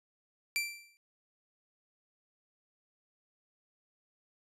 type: tone with exponential decay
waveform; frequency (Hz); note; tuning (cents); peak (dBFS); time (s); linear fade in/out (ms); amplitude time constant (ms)
sawtooth; 2348; D7; -1; -24; 0.56-0.97; 0; 87
effects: resampled to 32000 Hz